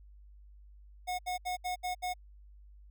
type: tone bursts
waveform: square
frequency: 727 Hz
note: F#5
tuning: 31 cents flat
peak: -33 dBFS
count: 6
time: 1.07-2.14 s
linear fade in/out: 20 ms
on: 120 ms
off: 70 ms
effects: added 50 Hz sine -52 dBFS peak until 2.9 s